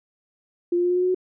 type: tone with pitch steps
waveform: sine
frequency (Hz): 348.6 / 351.8 / 355.1 / 358.4 / 361.7 / 365.1 / 368.5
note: F4 / F4 / F4 / F4 / F#4 / F#4 / F#4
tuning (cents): -3 / +13 / +29 / +45 / -39 / -23 / -7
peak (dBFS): -18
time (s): 0.72-1.147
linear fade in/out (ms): 5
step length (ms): 61
effects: none